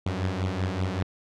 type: beating tone pair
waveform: sawtooth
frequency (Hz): 90.9 / 96.1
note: F#2 / G2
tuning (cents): -30 / -34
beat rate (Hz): 5.2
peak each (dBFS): -25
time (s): 0.06-1.03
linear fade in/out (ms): 5
effects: low-pass 5000 Hz 12 dB/octave